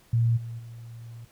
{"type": "tone with level steps", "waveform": "sine", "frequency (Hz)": 116.2, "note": "A#2", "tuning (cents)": -5, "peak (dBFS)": [-19, -33, -39], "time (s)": [0.13, 1.25], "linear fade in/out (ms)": 5, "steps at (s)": [0.36, 0.58], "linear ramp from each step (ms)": 20, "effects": ["pink hiss -59 dBFS RMS until 1.31 s"]}